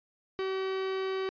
45% pulse tone, 381.5 Hz, G4, 47 cents flat, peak -30 dBFS, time 0.39-1.29 s, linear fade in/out 0 ms, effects resampled to 11025 Hz

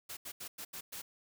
white noise bursts at uneven times, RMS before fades -44 dBFS, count 6, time 0.09-0.17 / 0.25-0.32 / 0.4-0.48 / 0.58-0.65 / 0.73-0.81 / 0.92-1.02 s, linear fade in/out 10 ms, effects none

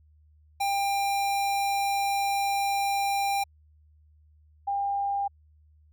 square / sine tone pair in turn, 796 / 800 Hz, G5 / G5, +26 / +35 cents, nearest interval unison, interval 9 cents, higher second, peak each -25 dBFS, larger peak neither, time 0.6-3.44 / 4.67-5.28 s, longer first, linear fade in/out 10 ms, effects added 76 Hz sine -56 dBFS peak until 5.92 s

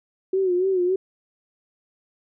sine tone with vibrato, 370 Hz, F#4, in tune, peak -18 dBFS, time 0.33-0.96 s, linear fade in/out 5 ms, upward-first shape sine, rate 3.5 Hz, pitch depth 77 cents each way, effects none

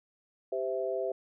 sine chord, C major, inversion second, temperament equal with one note detuned, 392 / 516.3 / 659.3 Hz, G4 / C5 / E5, 0 / -23 / 0 cents, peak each -34 dBFS, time 0.52-1.12 s, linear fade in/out 5 ms, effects none

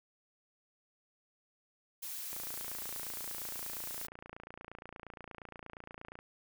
blue noise, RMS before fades -42 dBFS, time 2.02-4.07 s, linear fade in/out 10 ms
click train, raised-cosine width 0.5 ms, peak -31 dBFS, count 111, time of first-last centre 2.33-6.19 s, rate 28.5 Hz
effects none

